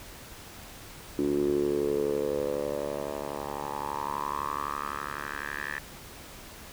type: tone with band-pass filter sweep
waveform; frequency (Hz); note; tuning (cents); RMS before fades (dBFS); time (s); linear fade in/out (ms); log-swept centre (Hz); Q
10% pulse; 71.9; D2; -36; -31; 1.19-5.79; 0; 320 to 1800; 5.6
effects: pink hiss -46 dBFS RMS until 6.72 s